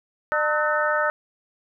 harmonic tone with a mistuned harmonic, 301.1 Hz, D4, 43 cents sharp, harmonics 2 / 3 / 4 / 5 / 6, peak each -24 / -29 / -25 / -25 / -29 dBFS, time 0.32-1.1 s, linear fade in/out 0 ms, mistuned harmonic 4, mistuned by +110 cents, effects none

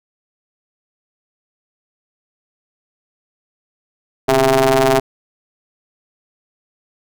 sawtooth ring-modulated tone, 130.6 Hz, C3, 3 cents flat, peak -4 dBFS, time 4.28-5 s, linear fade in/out 10 ms, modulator 533 Hz, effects none

